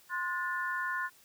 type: chord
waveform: sine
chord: F# diminished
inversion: second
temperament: equal with one note detuned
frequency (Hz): 1046.5 / 1448.7 / 1760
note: C6 / F#6 / A6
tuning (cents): 0 / -37 / 0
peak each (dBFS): -36 / -35 / -36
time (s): 0.09-1.1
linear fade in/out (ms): 50
effects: white hiss -61 dBFS RMS until 1.24 s